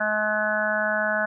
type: harmonic tone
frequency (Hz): 212.8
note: G#3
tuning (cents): +42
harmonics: 1 / 3 / 4 / 5 / 6 / 7 / 8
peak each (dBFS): -34 / -26 / -33 / -35 / -36 / -25 / -29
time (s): 0-1.26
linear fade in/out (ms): 10
effects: none